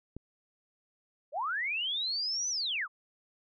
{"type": "click", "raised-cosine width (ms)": 3, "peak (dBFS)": -28, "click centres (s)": 0.166}
{"type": "linear two-way sweep", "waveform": "sine", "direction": "up then down", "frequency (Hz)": [514, 6100, 1040], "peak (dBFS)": -30, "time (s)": [1.32, 2.88], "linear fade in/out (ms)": 50, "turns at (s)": 2.49}
{"effects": []}